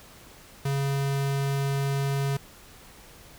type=tone; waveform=square; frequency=138.59 Hz; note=C#3; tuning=in tune; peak=-25 dBFS; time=0.65-2.37 s; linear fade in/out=5 ms; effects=pink hiss -50 dBFS RMS until 3.38 s